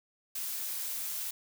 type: noise with amplitude modulation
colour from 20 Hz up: blue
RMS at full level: -35 dBFS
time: 0.35-1.31 s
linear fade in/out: 5 ms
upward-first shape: sine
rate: 265 Hz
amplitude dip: 30%
effects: none